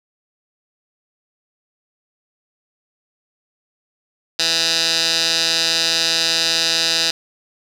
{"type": "tone with band-pass filter", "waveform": "15% pulse", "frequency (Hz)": 164.81, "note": "E3", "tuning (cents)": 0, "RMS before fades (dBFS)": -18, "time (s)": [4.39, 7.11], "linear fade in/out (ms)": 5, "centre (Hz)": 4500, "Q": 3.3, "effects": ["7-bit"]}